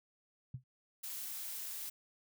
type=tone with exponential decay; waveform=sine; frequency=128.3 Hz; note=C3; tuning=34 cents flat; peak=-36 dBFS; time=0.54-0.64 s; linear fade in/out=5 ms; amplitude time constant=20 ms
type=noise; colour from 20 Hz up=blue; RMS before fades=-43 dBFS; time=1.03-1.9 s; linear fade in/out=10 ms
effects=none